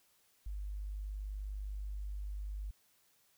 sine tone, 50.3 Hz, G1, 45 cents sharp, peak -38 dBFS, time 0.46-2.71 s, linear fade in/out 5 ms, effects white hiss -71 dBFS RMS until 3.37 s

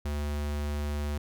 square tone, 73.4 Hz, D2, in tune, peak -30 dBFS, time 0.05-1.18 s, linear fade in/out 5 ms, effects none

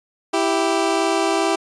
20% pulse tone pair together, 329.6 / 392 Hz, E4 / G4, 0 / 0 cents, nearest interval minor third, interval 300 cents, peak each -15 dBFS, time 0.33-1.56 s, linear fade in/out 10 ms, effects resampled to 22050 Hz

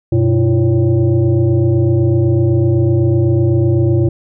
sine tone with frequency modulation, 123.47 Hz, B2, in tune, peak -9 dBFS, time 0.12-4.09 s, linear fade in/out 5 ms, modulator 219 Hz, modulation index 1.2, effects none

